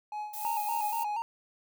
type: tone with tremolo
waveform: triangle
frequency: 843 Hz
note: G#5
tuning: 26 cents sharp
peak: -31 dBFS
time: 0.12-1.03 s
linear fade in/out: 2 ms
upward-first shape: sine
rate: 3.5 Hz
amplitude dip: 70%
type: noise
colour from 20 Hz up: violet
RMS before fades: -40 dBFS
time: 0.33-1.04 s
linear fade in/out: 10 ms
type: tone with vibrato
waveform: triangle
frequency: 877 Hz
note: A5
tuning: 6 cents flat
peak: -28 dBFS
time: 0.45-1.22 s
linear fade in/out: 0 ms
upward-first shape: square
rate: 4.2 Hz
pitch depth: 84 cents each way
effects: none